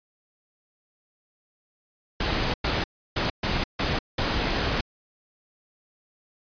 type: noise bursts at uneven times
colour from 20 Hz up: pink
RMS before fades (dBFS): -25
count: 6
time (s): 2.2-2.54 / 2.64-2.84 / 3.16-3.3 / 3.43-3.64 / 3.79-3.99 / 4.18-4.81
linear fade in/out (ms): 5
effects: resampled to 11025 Hz